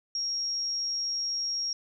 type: tone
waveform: sine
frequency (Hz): 5588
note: F8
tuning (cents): 0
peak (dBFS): -28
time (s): 0.15-1.73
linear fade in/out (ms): 2
effects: none